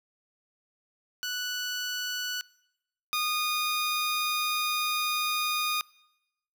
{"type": "tone pair in turn", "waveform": "15% pulse", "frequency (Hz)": [1481, 1227.9], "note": ["F#6", "D#6"], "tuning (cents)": [1, -23], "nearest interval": "minor third", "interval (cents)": 324, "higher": "first", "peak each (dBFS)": [-24, -20], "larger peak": "second", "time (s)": [[1.23, 2.41], [3.13, 5.81]], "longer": "second", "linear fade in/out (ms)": 0, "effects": ["noise-tail reverb RT60 0.9 s tail -24 dB re dry"]}